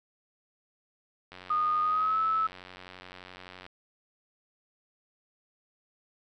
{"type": "click train", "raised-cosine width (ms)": 0.3, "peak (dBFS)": -29, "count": 216, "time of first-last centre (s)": [1.32, 3.665], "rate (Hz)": 91.7}
{"type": "tone with pitch glide", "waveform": "sine", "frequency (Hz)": [1231, 1304.2], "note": ["D#6", "E6"], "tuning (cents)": [-19, -19], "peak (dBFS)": -24, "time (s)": [1.5, 2.47], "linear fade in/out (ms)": 5, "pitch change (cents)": 100, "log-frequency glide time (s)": [1.82, 2.19]}
{"effects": []}